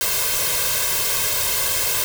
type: noise with comb filter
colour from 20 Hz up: white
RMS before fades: -21 dBFS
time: 0.01-2.04 s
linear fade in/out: 0 ms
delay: 1.9 ms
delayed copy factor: +0.95
effects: none